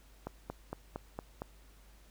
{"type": "click train", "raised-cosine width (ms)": 1, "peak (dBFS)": -24, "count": 6, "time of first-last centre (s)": [0.27, 1.419], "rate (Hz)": 4.35, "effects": ["added 50 Hz sine -57 dBFS peak until 2.1 s", "pink hiss -64 dBFS RMS until 2.1 s"]}